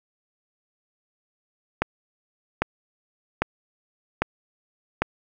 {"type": "click train", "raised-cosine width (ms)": 0.5, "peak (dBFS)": -5, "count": 5, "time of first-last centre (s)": [1.82, 5.02], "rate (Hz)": 1.25, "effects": []}